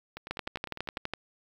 two click trains, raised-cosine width 0.3 ms, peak -24 / -16 dBFS, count 9 / 11, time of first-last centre 0.17-0.975 / 0.31-1.136 s, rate 9.94 / 12.1 Hz, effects 8-bit

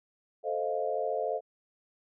sine chord, F dominant seventh, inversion first, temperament equal with one note detuned, 440 / 523.3 / 622.3 / 696.4 Hz, A4 / C5 / Eb5 / F5, 0 / 0 / 0 / -5 cents, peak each -34 dBFS, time 0.43-1.41 s, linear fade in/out 50 ms, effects none

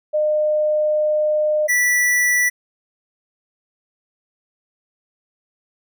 sine / square tone pair in turn, 608 / 1962.3 Hz, D#5 / B6, -40 / -12 cents, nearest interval octave + minor sixth, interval 2028 cents, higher second, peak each -15 dBFS, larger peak neither, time 0.13-1.68 / 1.68-2.5 s, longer first, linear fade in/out 20 ms, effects none

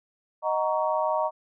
sine chord, D# minor seventh, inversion none, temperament just, 622.3 / 746.7 / 933.4 / 1120.1 Hz, D#5 / F#5 / A#5 / C#6, 0 / +16 / +2 / +18 cents, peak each -26 / -32 / -27 / -31 dBFS, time 0.42-1.31 s, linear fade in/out 50 ms, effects none

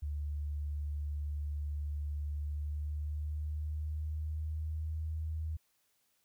sine tone with pitch glide, 73.5 to 78.78 Hz, D2 to D#2, +2 to +22 cents, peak -34 dBFS, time 0.02-5.57 s, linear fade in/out 10 ms, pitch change +120 cents, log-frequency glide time 2.34-5.05 s, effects white hiss -75 dBFS RMS until 6.24 s

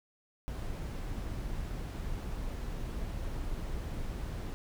brown noise, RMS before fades -37 dBFS, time 0.48-4.54 s, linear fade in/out 0 ms, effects none

